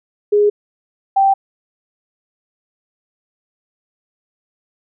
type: tone pair in turn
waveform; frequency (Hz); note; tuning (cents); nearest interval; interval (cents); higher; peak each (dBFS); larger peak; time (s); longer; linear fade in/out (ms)
sine; 414.1 / 781.7; G#4 / G5; -5 / -5; major seventh; 1100; second; -9; neither; 0.32-0.5 / 1.16-1.34; neither; 10
effects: none